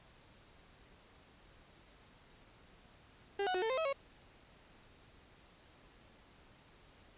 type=tone with pitch steps; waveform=35% pulse; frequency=399.8 / 737 / 367.2 / 446.6 / 521 / 644 / 552 Hz; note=G4 / F#5 / F#4 / A4 / C5 / E5 / C#5; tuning=+34 / -7 / -13 / +26 / -7 / -41 / -7 cents; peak=-31 dBFS; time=3.39-3.929 s; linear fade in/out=5 ms; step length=77 ms; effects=pink hiss -62 dBFS RMS until 7.17 s + resampled to 8000 Hz